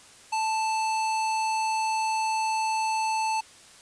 square tone, 880 Hz, A5, in tune, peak -25 dBFS, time 0.32-3.41 s, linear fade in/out 10 ms, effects white hiss -51 dBFS RMS until 3.81 s + resampled to 22050 Hz

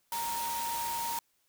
sine tone in noise, 932.3 Hz, A#5, in tune, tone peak -33 dBFS, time 0.12-1.19 s, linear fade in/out 2 ms, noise white, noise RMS -38 dBFS, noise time 0.12-1.19 s, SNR +2 dB, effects white hiss -73 dBFS RMS until 1.48 s

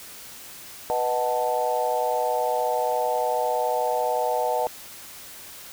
sine chord, B dominant seventh, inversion none, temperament equal, 493.9 / 622.3 / 740 / 880 Hz, B4 / D#5 / F#5 / A5, 0 / 0 / 0 / 0 cents, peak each -27 dBFS, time 0.9-4.67 s, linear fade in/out 0 ms, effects white hiss -42 dBFS RMS until 5.72 s

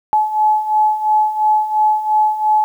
sine beating tone pair, 854 / 856.9 Hz, G#5 / A5, +48 / -46 cents, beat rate 2.9 Hz, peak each -18 / -13 dBFS, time 0.13-2.64 s, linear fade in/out 0 ms, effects 8-bit

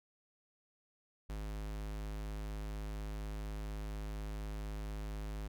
square tone, 52.1 Hz, G#1, 6 cents sharp, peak -40 dBFS, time 1.29-5.48 s, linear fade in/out 10 ms, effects none

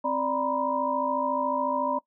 sine tone cluster, 263.3 / 588 / 953 / 1007 Hz, C4 / D5 / A#5 / B5, +11 / +2 / +38 / +33 cents, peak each -32 / -29 / -27 / -31 dBFS, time 0.04-1.99 s, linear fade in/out 10 ms, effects noise-tail reverb RT60 0.1 s tail -20 dB re dry

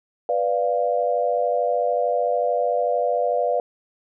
sine chord, B diminished, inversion none, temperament equal, 493.9 / 587.3 / 698.5 Hz, B4 / D5 / F5, 0 / 0 / 0 cents, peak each -23 dBFS, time 0.29-3.6 s, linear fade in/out 2 ms, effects none

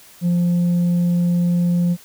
sine tone with tanh clipping, 174.61 Hz, F3, in tune, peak -15 dBFS, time 0.21-1.97 s, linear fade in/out 50 ms, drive 2 dB, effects white hiss -46 dBFS RMS until 2.04 s

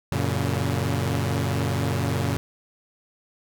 sawtooth chord, F# major, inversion none, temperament equal with one note detuned, 92.5 / 116.54 / 140.93 Hz, F#2 / A#2 / C#3, 0 / 0 / +29 cents, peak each -23 dBFS, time 0.12-2.37 s, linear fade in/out 0 ms, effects none

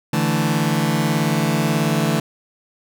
sawtooth chord, D suspended second, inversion none, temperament just, 146.83 / 165.19 / 220.2 Hz, D3 / E3 / A3, 0 / +4 / +2 cents, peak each -17 dBFS, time 0.13-2.2 s, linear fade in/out 5 ms, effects none

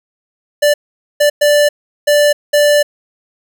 square tone bursts at uneven times, 587 Hz, D5, 1 cent flat, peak -8 dBFS, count 5, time 0.62-0.74 / 1.2-1.3 / 1.41-1.69 / 2.07-2.33 / 2.53-2.83 s, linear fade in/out 10 ms, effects none

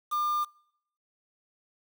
triangle tone with quantisation, 1200 Hz, D6, 37 cents sharp, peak -24 dBFS, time 0.11-0.45 s, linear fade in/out 20 ms, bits 7, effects noise-tail reverb RT60 0.7 s tail -25 dB re dry

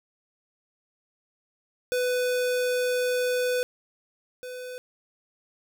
square tone pair in turn, 498.2 / 501.7 Hz, B4 / B4, +15 / +27 cents, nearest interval unison, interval 12 cents, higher second, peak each -24 / -36 dBFS, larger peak first, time 1.92-3.63 / 4.43-4.78 s, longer first, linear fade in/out 0 ms, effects none

